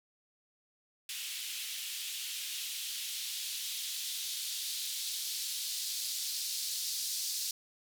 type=noise with band-pass filter sweep; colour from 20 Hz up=violet; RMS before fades=-38 dBFS; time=1.09-7.51 s; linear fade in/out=2 ms; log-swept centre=2800 to 4600 Hz; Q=2; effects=none